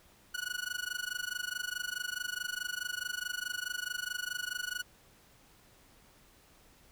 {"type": "tone with amplitude modulation", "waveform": "sawtooth", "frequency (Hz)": 1466, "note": "F#6", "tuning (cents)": -16, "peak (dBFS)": -28, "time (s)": [0.34, 4.83], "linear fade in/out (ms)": 10, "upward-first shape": "sine", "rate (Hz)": 24.7, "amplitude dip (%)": 95, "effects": ["pink hiss -62 dBFS RMS until 6.91 s"]}